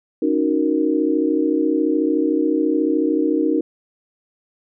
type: chord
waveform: sine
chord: D# minor seventh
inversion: third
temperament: equal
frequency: 277.2 / 311.1 / 370 / 466.2 Hz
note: C#4 / D#4 / F#4 / A#4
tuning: 0 / 0 / 0 / 0 cents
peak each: -22 / -18 / -24 / -23 dBFS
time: 0.22-3.61 s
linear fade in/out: 5 ms
effects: none